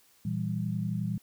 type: chord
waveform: sine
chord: E diminished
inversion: second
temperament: equal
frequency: 116.54 / 164.81 / 196 Hz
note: Bb2 / E3 / G3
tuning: 0 / 0 / 0 cents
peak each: -33 dBFS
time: 0.25-1.18 s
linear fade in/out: 5 ms
effects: white hiss -63 dBFS RMS until 1.22 s